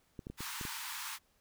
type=clicks; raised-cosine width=3 ms; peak=-30 dBFS; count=6; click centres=0.192 / 0.269 / 0.3 / 0.406 / 0.612 / 0.652 s
type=high-pass noise; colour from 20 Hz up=pink; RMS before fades=-42 dBFS; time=0.37-1.19 s; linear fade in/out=50 ms; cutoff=860 Hz; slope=96 dB/octave
effects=pink hiss -72 dBFS RMS until 1.4 s